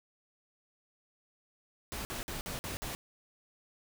pink noise bursts, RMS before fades -39 dBFS, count 6, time 1.92-2.95 s, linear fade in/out 0 ms, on 130 ms, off 50 ms, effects none

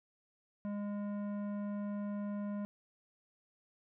sine tone with tanh clipping, 204.7 Hz, G#3, 25 cents flat, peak -38 dBFS, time 0.65-2.65 s, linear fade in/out 0 ms, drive 13 dB, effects none

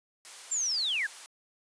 white high-pass noise, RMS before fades -46 dBFS, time 0.25-1.26 s, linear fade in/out 0 ms, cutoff 620 Hz, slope 12 dB/octave
sine linear sweep, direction down, 7459 to 1533 Hz, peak -27 dBFS, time 0.51-1.07 s, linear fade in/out 10 ms
effects resampled to 22050 Hz

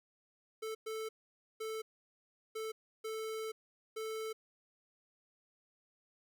square tone bursts at uneven times, 440 Hz, A4, in tune, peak -39 dBFS, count 6, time 0.62-0.75 / 0.86-1.09 / 1.6-1.82 / 2.55-2.72 / 3.04-3.52 / 3.96-4.33 s, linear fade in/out 10 ms, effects none

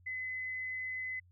sine tone, 2027 Hz, B6, 45 cents sharp, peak -36 dBFS, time 0.06-1.2 s, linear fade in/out 10 ms, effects added 89 Hz sine -60 dBFS peak until 1.31 s

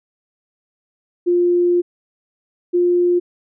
sine tone pair in turn, 351.5 / 352.8 Hz, F4 / F4, +11 / +18 cents, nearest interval unison, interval 7 cents, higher second, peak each -12 dBFS, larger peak neither, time 1.26-1.82 / 2.73-3.2 s, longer first, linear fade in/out 20 ms, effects none

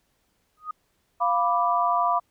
sine tone with exponential growth, 1243 Hz, D#6, 2 cents flat, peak -25 dBFS, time 0.57-0.71 s, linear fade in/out 5 ms, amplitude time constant 29 ms
sine chord, B diminished, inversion second, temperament equal, 698.5 / 987.8 / 1174.7 Hz, F5 / B5 / D6, 0 / 0 / 0 cents, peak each -24 dBFS, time 1.2-2.2 s, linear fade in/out 20 ms
effects pink hiss -70 dBFS RMS until 2.3 s

